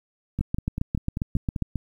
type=two click trains; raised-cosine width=5 ms; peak=-15 / -12 dBFS; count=8 / 10; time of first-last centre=0.39-1.757 / 0.41-1.623 s; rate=5.12 / 7.42 Hz; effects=9-bit